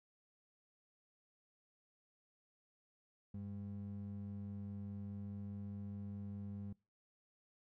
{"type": "ring-modulated tone", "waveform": "triangle", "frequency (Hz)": 149.9, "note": "D3", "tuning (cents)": 36, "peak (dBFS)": -38, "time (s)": [3.34, 6.73], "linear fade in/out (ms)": 5, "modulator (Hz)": 52.4, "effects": ["noise-tail reverb RT60 0.3 s tail -25 dB re dry", "tanh soft clip ceiling -34 dBFS"]}